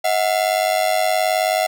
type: ring-modulated tone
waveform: 45% pulse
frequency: 686 Hz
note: F5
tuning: 31 cents flat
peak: -13 dBFS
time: 0.04-1.67 s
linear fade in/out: 10 ms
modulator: 49.5 Hz
effects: none